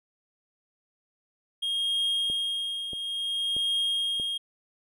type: tone with tremolo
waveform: triangle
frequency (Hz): 3245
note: G#7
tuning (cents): -41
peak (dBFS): -22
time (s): 1.62-4.38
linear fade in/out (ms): 10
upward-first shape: triangle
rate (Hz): 0.58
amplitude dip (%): 65
type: click train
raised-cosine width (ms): 2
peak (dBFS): -28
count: 4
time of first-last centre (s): 2.3-4.199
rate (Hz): 1.58
effects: none